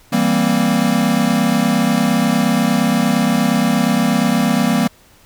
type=chord; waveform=square; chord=C dominant seventh; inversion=first; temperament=equal; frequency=164.81 / 196 / 233.1 / 261.6 Hz; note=E3 / G3 / Bb3 / C4; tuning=0 / 0 / 0 / 0 cents; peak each=-22 / -19 / -17 / -21 dBFS; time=0.12-4.88 s; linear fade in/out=10 ms; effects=pink hiss -49 dBFS RMS until 5.25 s